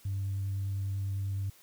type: tone with vibrato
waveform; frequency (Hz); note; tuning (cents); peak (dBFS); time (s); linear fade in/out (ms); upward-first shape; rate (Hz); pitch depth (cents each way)
sine; 98; G2; 0; -29; 0.05-1.5; 5; sine; 9.9; 9
effects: tanh soft clip ceiling -27 dBFS + white hiss -59 dBFS RMS until 1.62 s